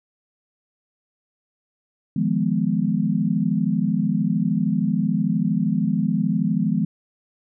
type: chord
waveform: sine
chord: F half-diminished seventh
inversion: third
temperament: equal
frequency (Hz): 155.56 / 174.61 / 207.7 / 246.9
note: Eb3 / F3 / Ab3 / Cb4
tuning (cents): 0 / 0 / 0 / 0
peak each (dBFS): -26 / -23 / -22 / -25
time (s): 2.16-6.85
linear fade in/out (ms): 5
effects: none